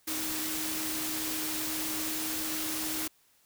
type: tone in noise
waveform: sine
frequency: 313.1 Hz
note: D#4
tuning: 11 cents sharp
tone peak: -38 dBFS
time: 0.07-3.08 s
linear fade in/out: 10 ms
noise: white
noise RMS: -34 dBFS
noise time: 0.07-3.08 s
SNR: -7 dB
effects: white hiss -66 dBFS RMS until 3.45 s